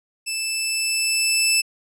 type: tone with level ramp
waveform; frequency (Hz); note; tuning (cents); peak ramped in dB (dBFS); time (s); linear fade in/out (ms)
15% pulse; 2637; E7; 0; -17 to -8; 0.26-1.62; 20
effects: low-pass 12000 Hz 12 dB/octave